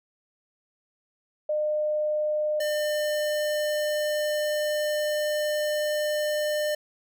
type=tone pair in turn; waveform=sine / square; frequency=606 / 601.8 Hz; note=D#5 / D5; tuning=-46 / +42 cents; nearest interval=unison; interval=12 cents; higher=first; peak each=-23 / -25 dBFS; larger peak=first; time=1.49-2.6 / 2.6-6.75 s; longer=second; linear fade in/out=5 ms; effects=none